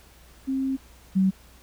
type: tone pair in turn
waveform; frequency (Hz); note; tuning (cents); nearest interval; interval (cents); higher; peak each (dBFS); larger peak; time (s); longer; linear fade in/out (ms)
sine; 266.7 / 190.17; C4 / F#3; +33 / +48; tritone; 585; first; -23 / -17; second; 0.47-0.77 / 1.15-1.31; first; 20
effects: added 60 Hz sine -52 dBFS peak until 1.62 s + pink hiss -54 dBFS RMS until 1.62 s